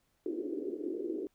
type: band-pass noise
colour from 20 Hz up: white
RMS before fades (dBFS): -37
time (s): 0.26-1.27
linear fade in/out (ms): 0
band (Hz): 290 to 410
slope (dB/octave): 48
effects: pink hiss -75 dBFS RMS until 1.34 s